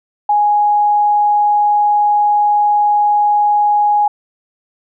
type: tone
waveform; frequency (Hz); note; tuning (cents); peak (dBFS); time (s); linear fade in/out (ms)
sine; 830.6; G#5; 0; -9; 0.29-4.08; 5
effects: none